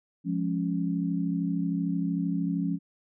sine chord, Db major, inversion first, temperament equal, 174.61 / 207.7 / 277.2 Hz, F3 / Ab3 / Db4, 0 / 0 / 0 cents, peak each -28 / -33 / -30 dBFS, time 0.24-2.79 s, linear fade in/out 50 ms, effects none

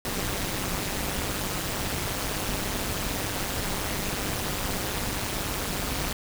pink noise with amplitude modulation, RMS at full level -26 dBFS, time 0.05-6.13 s, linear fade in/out 2 ms, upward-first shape sine, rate 202 Hz, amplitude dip 85%, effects none

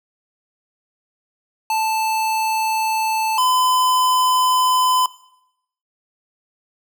square tone pair in turn, 880 / 1014.1 Hz, A5 / B5, 0 / +46 cents, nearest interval major second, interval 246 cents, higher second, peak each -18 / -15 dBFS, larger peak second, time 1.7-3.38 / 3.38-5.06 s, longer neither, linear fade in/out 2 ms, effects noise-tail reverb RT60 0.8 s tail -18 dB re dry

